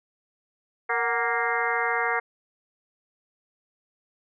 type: harmonic tone with a mistuned harmonic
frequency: 233.1 Hz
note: A#3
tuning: in tune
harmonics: 2 / 3 / 4 / 5 / 6 / 7 / 8 / 9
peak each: -31 / -31 / -31 / -31 / -31 / -31 / -31 / -31 dBFS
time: 0.89-2.2 s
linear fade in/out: 10 ms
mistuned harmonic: 3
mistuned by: +98 cents
effects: none